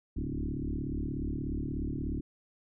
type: tone with frequency modulation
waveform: sine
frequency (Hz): 108.3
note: A2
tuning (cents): -27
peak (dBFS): -31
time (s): 0.16-2.21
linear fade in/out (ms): 10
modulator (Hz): 36.7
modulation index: 5.9
effects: none